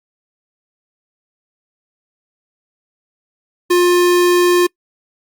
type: tone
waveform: square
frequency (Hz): 354.1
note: F4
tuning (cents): +24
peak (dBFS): -10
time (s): 3.7-4.67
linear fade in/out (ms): 10
effects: noise-tail reverb RT60 0.1 s tail -26 dB re dry + Opus 48 kbps